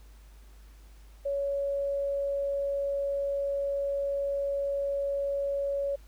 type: tone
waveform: sine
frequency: 560 Hz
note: C#5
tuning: 18 cents sharp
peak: -27 dBFS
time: 1.25-5.96 s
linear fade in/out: 10 ms
effects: added 51 Hz sine -49 dBFS peak until 6.07 s + pink hiss -62 dBFS RMS until 6.07 s